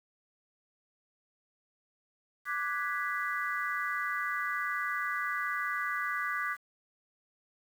sine chord, G# half-diminished seventh, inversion second, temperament equal, 1174.7 / 1480 / 1661.2 / 1975.5 Hz, D6 / F#6 / G#6 / B6, 0 / 0 / 0 / 0 cents, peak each -35 / -37 / -37 / -36 dBFS, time 2.45-6.57 s, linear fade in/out 50 ms, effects 9-bit

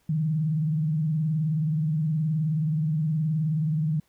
sine tone with vibrato, 155.56 Hz, D#3, in tune, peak -22 dBFS, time 0.09-4 s, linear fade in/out 5 ms, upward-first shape sine, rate 19 Hz, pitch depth 100 cents each way, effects pink hiss -67 dBFS RMS until 4.08 s

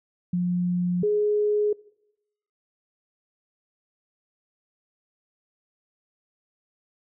sine tone pair in turn, 177.7 / 418.3 Hz, F3 / G#4, +30 / +12 cents, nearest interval octave + minor third, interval 1482 cents, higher second, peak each -21 / -19 dBFS, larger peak second, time 0.33-1.03 / 1.03-1.73 s, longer neither, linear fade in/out 5 ms, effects noise-tail reverb RT60 0.8 s tail -22 dB re dry

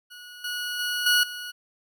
20% pulse tone with level steps, 1459 Hz, F#6, 25 cents flat, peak -37 / -24 / -21 / -13 / -29 dBFS, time 0.1-1.52 s, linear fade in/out 20 ms, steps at 0.44 / 0.79 / 1.06 / 1.23 s, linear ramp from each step 5 ms, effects none

